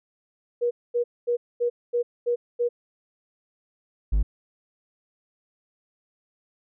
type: tone bursts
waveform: sine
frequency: 479.9 Hz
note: B4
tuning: 50 cents flat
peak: -20 dBFS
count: 7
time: 0.61-2.69 s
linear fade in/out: 20 ms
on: 100 ms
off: 230 ms
type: tone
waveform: triangle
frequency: 51 Hz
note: G#1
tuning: 31 cents flat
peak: -16 dBFS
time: 4.12-4.23 s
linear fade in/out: 10 ms
effects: none